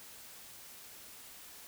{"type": "silence", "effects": ["white hiss -52 dBFS RMS until 1.67 s"]}